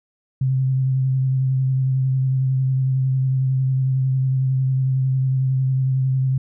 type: tone with vibrato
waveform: sine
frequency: 131.6 Hz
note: C3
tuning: 10 cents sharp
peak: -16 dBFS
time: 0.41-6.38 s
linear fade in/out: 5 ms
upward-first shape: sine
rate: 11 Hz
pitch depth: 20 cents each way
effects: none